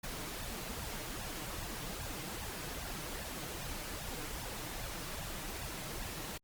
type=noise with flanger; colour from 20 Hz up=pink; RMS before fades=-42 dBFS; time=0.03-6.38 s; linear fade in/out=10 ms; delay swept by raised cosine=1.1 to 6.7 ms; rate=2.5 Hz; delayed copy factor=+0.65; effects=Opus 48 kbps